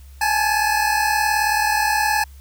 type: tone pair together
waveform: 25% pulse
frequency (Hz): 831 / 869.9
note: G#5 / A5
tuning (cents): +1 / -20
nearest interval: minor second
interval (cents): 79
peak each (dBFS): -16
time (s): 0.21-2.24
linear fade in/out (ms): 5
effects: added 68 Hz sine -39 dBFS peak until 2.4 s + white hiss -54 dBFS RMS until 2.4 s